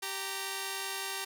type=tone pair together; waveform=5% pulse; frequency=389.6 / 926 Hz; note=G4 / A#5; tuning=-11 / -12 cents; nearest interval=octave + minor third; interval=1499 cents; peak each=-26 dBFS; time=0.02-1.25 s; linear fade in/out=10 ms; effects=none